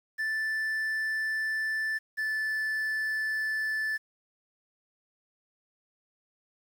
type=tone pair in turn; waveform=triangle; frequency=1760 / 1750.2 Hz; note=A6 / A6; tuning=0 / -10 cents; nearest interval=unison; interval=10 cents; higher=first; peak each=-26 dBFS; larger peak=neither; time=0.18-1.99 / 2.17-3.98 s; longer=neither; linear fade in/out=20 ms; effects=9-bit